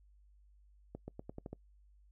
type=accelerating click train; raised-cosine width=2 ms; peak=-30 dBFS; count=7; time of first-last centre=0.95-1.53 s; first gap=130 ms; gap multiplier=0.88; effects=noise-tail reverb RT60 0.1 s tail -24 dB re dry + added 50 Hz sine -61 dBFS peak until 2.11 s